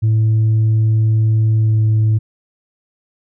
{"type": "tone with pitch glide", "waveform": "sine", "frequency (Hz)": [110, 109.05], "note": ["A2", "A2"], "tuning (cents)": [0, -15], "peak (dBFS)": -8, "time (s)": [0.02, 2.19], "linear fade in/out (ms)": 20, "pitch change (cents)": -15, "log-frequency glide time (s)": [1.57, 1.81], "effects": ["tanh soft clip ceiling -9 dBFS"]}